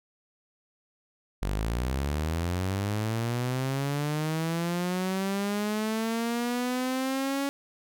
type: linear sweep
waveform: sawtooth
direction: up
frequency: 46.25 to 280.2 Hz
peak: -23 dBFS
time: 1.42-7.49 s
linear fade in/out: 0 ms
effects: none